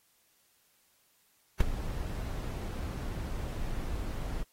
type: noise with ADSR envelope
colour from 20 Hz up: brown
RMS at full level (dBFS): -19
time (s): 1.6-4.43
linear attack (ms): 6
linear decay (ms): 10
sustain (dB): -16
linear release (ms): 3
effects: white hiss -69 dBFS RMS until 4.52 s + AAC 48 kbps